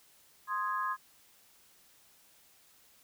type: chord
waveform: sine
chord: Ab major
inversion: first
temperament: equal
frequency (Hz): 1046.5 / 1244.5 / 1661.2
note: C6 / Eb6 / Ab6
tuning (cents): 0 / 0 / 0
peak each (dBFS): -33 / -36 / -38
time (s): 0.47-0.97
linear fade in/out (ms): 50
effects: white hiss -63 dBFS RMS until 3.03 s